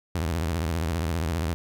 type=tone with vibrato; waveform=sawtooth; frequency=82 Hz; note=E2; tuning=9 cents flat; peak=-21 dBFS; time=0.15-1.54 s; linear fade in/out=0 ms; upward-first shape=sine; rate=15 Hz; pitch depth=180 cents each way; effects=none